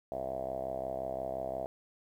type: tone with low-pass filter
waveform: 5% pulse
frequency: 65.7 Hz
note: C2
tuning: 8 cents sharp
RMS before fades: -37 dBFS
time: 0.12-1.66 s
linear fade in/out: 0 ms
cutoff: 660 Hz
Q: 9.9
effects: 11-bit